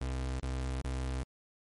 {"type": "tone bursts", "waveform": "35% pulse", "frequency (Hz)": 64.8, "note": "C2", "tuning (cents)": -16, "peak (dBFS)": -31, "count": 3, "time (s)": [0.01, 1.234], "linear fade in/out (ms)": 5, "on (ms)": 390, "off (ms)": 27, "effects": ["MP3 48 kbps"]}